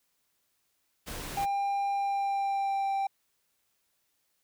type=noise; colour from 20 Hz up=pink; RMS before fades=-39 dBFS; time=1.06-1.46 s; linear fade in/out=20 ms
type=tone with pitch glide; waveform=triangle; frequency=798 to 784.7 Hz; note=G5 to G5; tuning=+31 to +2 cents; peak=-25 dBFS; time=1.37-3.07 s; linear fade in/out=5 ms; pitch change=-29 cents; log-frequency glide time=1.92-2.94 s
effects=white hiss -75 dBFS RMS until 4.43 s